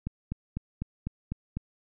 click train, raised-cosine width 5 ms, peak -19 dBFS, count 7, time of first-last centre 0.07-1.57 s, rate 4 Hz, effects none

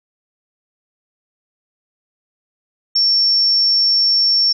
sine tone, 5450 Hz, F8, 43 cents flat, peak -11 dBFS, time 2.95-4.53 s, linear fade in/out 10 ms, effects none

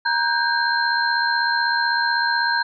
sine tone cluster, 940 / 1527 / 1603 / 4163 Hz, A#5 / G6 / G6 / C8, +14 / -46 / +38 / -10 cents, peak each -22 / -26 / -21 / -26 dBFS, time 0.05-2.63 s, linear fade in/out 10 ms, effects none

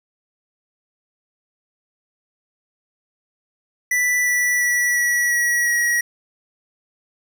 square tone with pitch steps, 1975.5 / 1961.9 / 1948.3 / 1934.8 / 1921.5 / 1908.2 Hz, B6 / B6 / B6 / B6 / B6 / A#6, 0 / -12 / -24 / -36 / -48 / +40 cents, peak -17 dBFS, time 3.91-6.01 s, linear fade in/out 5 ms, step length 350 ms, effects none

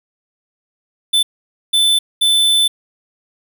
square tone bursts at uneven times, 3520 Hz, A7, in tune, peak -11 dBFS, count 3, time 1.13-1.23 / 1.73-1.99 / 2.21-2.68 s, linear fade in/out 10 ms, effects 8-bit

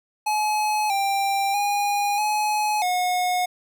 square tone with pitch steps, 850 / 790 / 816 / 846 / 725 Hz, G#5 / G5 / G#5 / G#5 / F#5, +40 / +13 / -31 / +32 / -35 cents, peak -21 dBFS, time 0.26-3.46 s, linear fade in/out 10 ms, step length 640 ms, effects none

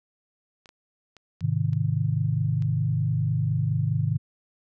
clicks, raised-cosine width 0.2 ms, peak -31 dBFS, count 6, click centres 0.658 / 0.691 / 1.167 / 1.407 / 1.732 / 2.623 s
sine chord, Ab major, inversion none, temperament equal with one note detuned, 105.76 / 130.81 / 155.56 Hz, Ab2 / C3 / Eb3, +32 / 0 / 0 cents, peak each -26 dBFS, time 1.41-4.18 s, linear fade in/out 20 ms
effects none

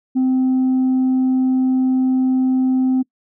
sine tone, 258.9 Hz, C4, 18 cents flat, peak -11 dBFS, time 0.15-3.03 s, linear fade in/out 20 ms, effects noise-tail reverb RT60 0.1 s tail -24 dB re dry + tanh soft clip ceiling -12 dBFS

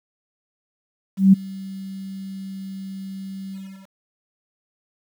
sine tone with ADSR envelope, 192.8 Hz, G3, 28 cents flat, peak -6 dBFS, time 1.17-3.9 s, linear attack 160 ms, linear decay 14 ms, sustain -24 dB, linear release 370 ms, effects 8-bit

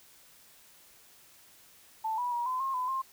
sine tone with pitch steps, 882 / 978 / 955 / 1020 / 1071 / 1008 / 1060 Hz, A5 / B5 / A#5 / C6 / C6 / B5 / C6, +4 / -17 / +42 / -44 / +40 / +35 / +22 cents, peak -29 dBFS, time 2.04-3.02 s, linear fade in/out 10 ms, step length 140 ms, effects white hiss -58 dBFS RMS until 3.12 s

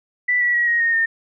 sine tone with pitch steps, 1975.5 / 1943.8 / 1912.6 / 1881.9 / 1851.7 / 1822 Hz, B6 / B6 / A#6 / A#6 / A#6 / A#6, 0 / -28 / +44 / +16 / -12 / -40 cents, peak -15 dBFS, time 0.28-1.06 s, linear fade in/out 10 ms, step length 130 ms, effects none

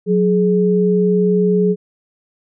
sine tone pair together, 182.85 / 420.8 Hz, F#3 / G#4, -20 / +23 cents, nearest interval octave + major second, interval 1443 cents, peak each -14 dBFS, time 0.06-1.76 s, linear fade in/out 50 ms, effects none

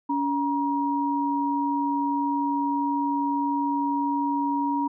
sine tone pair together, 282.8 / 950 Hz, C#4 / A#5, +35 / +33 cents, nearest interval octave + major sixth, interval 2098 cents, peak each -25 dBFS, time 0.09-4.88 s, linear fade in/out 10 ms, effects none

